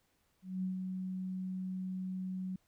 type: tone with ADSR envelope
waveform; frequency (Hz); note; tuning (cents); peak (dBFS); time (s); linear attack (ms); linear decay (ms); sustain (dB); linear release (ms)
sine; 186.2; F#3; +11; -32; 0.42-2.56; 210; 130; -4; 4
effects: pink hiss -75 dBFS RMS until 2.67 s